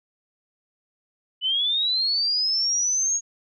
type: linear sweep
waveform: sine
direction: up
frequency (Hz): 2960 to 6645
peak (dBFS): -20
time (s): 1.41-3.21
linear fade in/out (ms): 50
effects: none